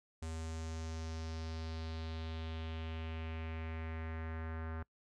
square tone with low-pass filter sweep, 80.7 Hz, E2, 36 cents flat, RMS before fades -42 dBFS, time 0.22-4.83 s, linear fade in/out 5 ms, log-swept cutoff 8000 to 1500 Hz, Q 2.6, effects noise-tail reverb RT60 0.1 s tail -24 dB re dry

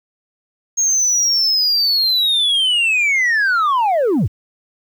sine linear sweep, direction down, 6550 to 65.41 Hz, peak -10 dBFS, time 0.77-4.28 s, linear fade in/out 20 ms, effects tanh soft clip ceiling -12 dBFS + 8-bit

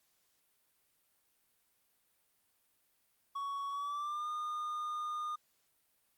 triangle tone with pitch glide, 1118 to 1219.2 Hz, C#6 to D#6, +14 to -36 cents, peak -34 dBFS, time 3.35-5.36 s, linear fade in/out 10 ms, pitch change +150 cents, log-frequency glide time 3.69-4.29 s, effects white hiss -75 dBFS RMS until 6.17 s + Opus 48 kbps

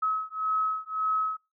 sine beating tone pair, 1282 / 1283.8 Hz, E6 / E6, -49 / -46 cents, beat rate 1.8 Hz, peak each -29 dBFS, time 0.02-1.37 s, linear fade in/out 10 ms, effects noise-tail reverb RT60 0.3 s tail -26 dB re dry

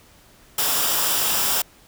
white noise with comb filter, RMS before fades -21 dBFS, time 0.58-1.62 s, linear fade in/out 5 ms, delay 0.47 ms, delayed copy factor -0.5, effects pink hiss -52 dBFS RMS until 1.87 s

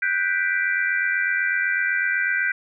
sine chord, G major seventh, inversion third, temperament equal, 1480 / 1568 / 1975.5 / 2349 Hz, F#6 / G6 / B6 / D7, 0 / 0 / 0 / 0 cents, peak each -26 / -23 / -25 / -29 dBFS, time 0.02-2.52 s, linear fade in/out 5 ms, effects none

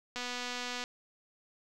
click train, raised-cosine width 0.2 ms, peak -21 dBFS, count 168, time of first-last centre 0.16-0.839 s, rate 246 Hz, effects none

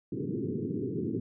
white band-pass noise, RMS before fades -33 dBFS, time 0.12-1.2 s, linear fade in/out 5 ms, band 100 to 430 Hz, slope 96 dB/octave, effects none

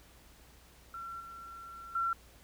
sine tone with level steps, 1358 Hz, F6, 49 cents flat, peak -40 / -45 / -29 dBFS, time 0.94-2.13 s, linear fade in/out 2 ms, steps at 1.2 / 1.95 s, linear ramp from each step 5 ms, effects added 60 Hz sine -60 dBFS peak until 2.43 s + pink hiss -60 dBFS RMS until 2.43 s

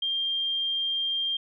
sine tone, 3193 Hz, G7, 31 cents sharp, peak -25 dBFS, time 0.02-1.37 s, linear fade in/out 5 ms, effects none

